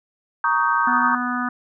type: chord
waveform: sine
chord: Eb dominant seventh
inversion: second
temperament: just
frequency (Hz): 933.4 / 1120.1 / 1244.5 / 1555.6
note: Bb5 / Db6 / Eb6 / G6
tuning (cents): +2 / +18 / 0 / -14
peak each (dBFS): -22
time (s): 0.44-1.15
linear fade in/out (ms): 2
type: harmonic tone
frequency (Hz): 246.9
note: B3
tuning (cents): 0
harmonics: 1 / 3 / 4 / 5 / 6 / 7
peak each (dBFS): -25 / -32 / -33 / -26 / -28 / -34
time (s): 0.87-1.49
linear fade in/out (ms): 5
effects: none